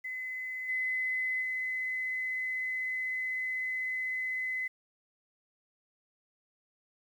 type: tone with level steps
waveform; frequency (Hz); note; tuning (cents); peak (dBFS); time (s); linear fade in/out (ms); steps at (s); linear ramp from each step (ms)
sine; 2029; B6; +46; -35 / -29 / -31; 0.04-4.68; 10; 0.68 / 1.41; 20
effects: 10-bit